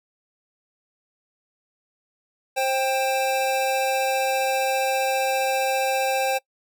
square tone cluster, 530 / 789 / 2635 Hz, C5 / G5 / E7, +22 / +11 / -1 cents, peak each -25 / -24 / -33 dBFS, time 2.56-6.39 s, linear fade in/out 20 ms, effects noise-tail reverb RT60 0.1 s tail -24 dB re dry

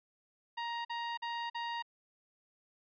sawtooth tone bursts, 938 Hz, A#5, 11 cents sharp, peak -32 dBFS, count 4, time 0.57-1.825 s, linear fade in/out 10 ms, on 280 ms, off 45 ms, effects resampled to 11025 Hz

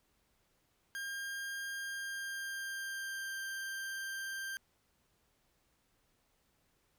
40% pulse tone with pitch glide, 1606 to 1579.3 Hz, G6 to G6, +41 to +12 cents, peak -38 dBFS, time 0.95-4.57 s, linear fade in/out 0 ms, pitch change -29 cents, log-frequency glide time 1.72-3.39 s, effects pink hiss -75 dBFS RMS until 6.98 s

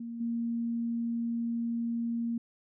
sine tone with level steps, 233.1 Hz, A#3, in tune, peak -36 / -29 dBFS, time 0-2.38 s, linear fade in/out 5 ms, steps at 0.2 s, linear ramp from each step 10 ms, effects none

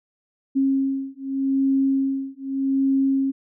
sine beating tone pair, 270 / 270.83 Hz, C#4 / C#4, -45 / -40 cents, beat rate 0.83 Hz, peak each -22 dBFS, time 0.55-3.32 s, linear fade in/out 20 ms, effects none

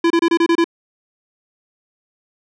square tone bursts, 336.3 Hz, E4, 35 cents sharp, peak -12 dBFS, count 7, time 0.04-0.643 s, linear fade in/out 5 ms, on 63 ms, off 27 ms, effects low-pass 4000 Hz 12 dB/octave

